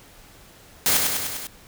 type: noise with echo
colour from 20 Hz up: white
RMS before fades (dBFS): -19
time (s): 0.86-0.97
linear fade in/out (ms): 0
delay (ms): 100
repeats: 5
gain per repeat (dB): -3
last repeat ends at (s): 1.47
effects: pink hiss -49 dBFS RMS until 1.67 s